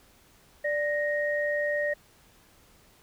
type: tone pair together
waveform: sine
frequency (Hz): 588.4 / 1868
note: D5 / A#6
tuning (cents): +3 / +3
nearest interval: octave + minor sixth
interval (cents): 2000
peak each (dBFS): -27 / -29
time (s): 0.64-1.94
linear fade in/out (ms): 10
effects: pink hiss -59 dBFS RMS until 3.02 s

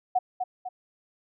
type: tone with echo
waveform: sine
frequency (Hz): 737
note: F#5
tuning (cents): -7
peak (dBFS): -19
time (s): 0.15-0.19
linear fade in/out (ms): 10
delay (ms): 250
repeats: 2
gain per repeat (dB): -6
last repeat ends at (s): 0.69
effects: none

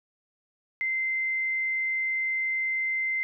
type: tone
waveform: sine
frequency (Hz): 2077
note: C7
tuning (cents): -13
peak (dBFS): -25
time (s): 0.81-3.23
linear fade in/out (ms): 0
effects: none

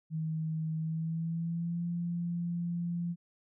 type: tone with pitch glide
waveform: sine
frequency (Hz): 158.8 to 172.18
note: D#3 to F3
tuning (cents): +36 to -24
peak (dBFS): -31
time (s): 0.1-3.16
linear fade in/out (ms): 50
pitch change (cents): +140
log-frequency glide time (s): 0.77-1.85
effects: none

